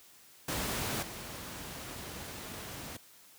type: noise with level steps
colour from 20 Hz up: pink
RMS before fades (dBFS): -34 / -43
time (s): 0.48-2.97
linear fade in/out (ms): 5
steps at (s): 1.02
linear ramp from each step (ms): 10
effects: white hiss -58 dBFS RMS until 3.38 s + high-pass 60 Hz 12 dB/octave